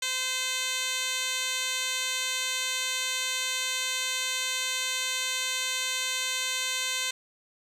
10% pulse tone with band-pass filter, 515 Hz, C5, 28 cents flat, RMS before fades -30 dBFS, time 0.02-7.11 s, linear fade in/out 5 ms, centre 5200 Hz, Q 1.7, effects none

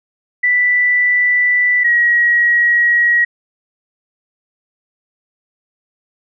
sine tone pair in turn, 1975.5 / 1903.1 Hz, B6 / A#6, 0 / +35 cents, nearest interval minor second, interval 65 cents, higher first, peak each -10 / -9 dBFS, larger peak second, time 0.43-1.84 / 1.84-3.25 s, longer neither, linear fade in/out 10 ms, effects none

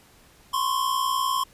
square tone pair together, 1030 / 1090 Hz, C6 / C#6, -28 / -29 cents, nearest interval minor second, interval 99 cents, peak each -26 dBFS, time 0.53-1.44 s, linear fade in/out 10 ms, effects pink hiss -55 dBFS RMS until 1.53 s + resampled to 32000 Hz

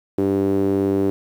sawtooth tone with band-pass filter, 98 Hz, G2, in tune, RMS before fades -19 dBFS, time 0.18-1.1 s, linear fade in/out 0 ms, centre 350 Hz, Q 4.6, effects 8-bit

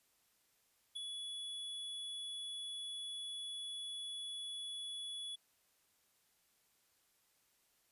square tone with ADSR envelope, 3400 Hz, G#7, 40 cents sharp, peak -39 dBFS, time 0.95-5.36 s, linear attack 17 ms, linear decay 4 ms, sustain -4 dB, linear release 12 ms, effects white hiss -75 dBFS RMS until 7.91 s + resampled to 32000 Hz

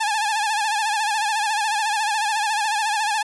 sawtooth tone with vibrato, 854 Hz, G#5, 48 cents sharp, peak -16 dBFS, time 0-3.23 s, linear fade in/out 10 ms, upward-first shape sine, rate 14 Hz, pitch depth 86 cents each way, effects resampled to 24000 Hz

